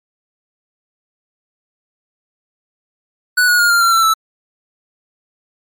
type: tone with pitch steps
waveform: square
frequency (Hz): 1480 / 1451.2 / 1423 / 1395.3 / 1368.2 / 1341.6 / 1315.5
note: F#6 / F#6 / F6 / F6 / F6 / E6 / E6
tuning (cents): 0 / -34 / +32 / -2 / -36 / +30 / -4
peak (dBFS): -10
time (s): 3.37-4.14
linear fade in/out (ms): 10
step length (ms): 110
effects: MP3 96 kbps